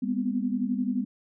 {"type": "tone cluster", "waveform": "sine", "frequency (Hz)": [201.7, 243.3, 254.7], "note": ["G3", "B3", "C4"], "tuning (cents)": [50, -26, -46], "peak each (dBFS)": [-30, -29, -29], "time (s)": [0.02, 1.05], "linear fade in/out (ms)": 10, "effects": []}